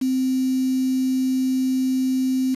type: tone with quantisation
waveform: sine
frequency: 260 Hz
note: C4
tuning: 11 cents flat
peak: -18 dBFS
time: 0.01-2.55 s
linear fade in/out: 10 ms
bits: 6
effects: resampled to 32000 Hz